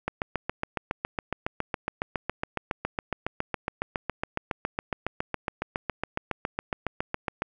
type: click train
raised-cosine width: 0.5 ms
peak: -12 dBFS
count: 54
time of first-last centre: 0.08-7.421 s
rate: 7.22 Hz
effects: none